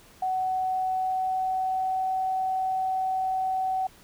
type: tone with pitch glide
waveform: sine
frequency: 749 to 755.1 Hz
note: F#5 to F#5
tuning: +21 to +35 cents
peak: -24 dBFS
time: 0.22-3.87 s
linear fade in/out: 5 ms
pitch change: +14 cents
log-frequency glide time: 0.71-2.12 s
effects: pink hiss -54 dBFS RMS until 4.03 s